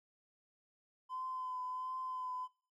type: tone with vibrato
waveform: triangle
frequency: 1020 Hz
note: C6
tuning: 44 cents flat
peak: -35 dBFS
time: 1.09-2.48 s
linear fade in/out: 50 ms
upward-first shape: triangle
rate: 1.4 Hz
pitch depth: 24 cents each way
effects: noise-tail reverb RT60 0.4 s tail -23 dB re dry + tanh soft clip ceiling -36 dBFS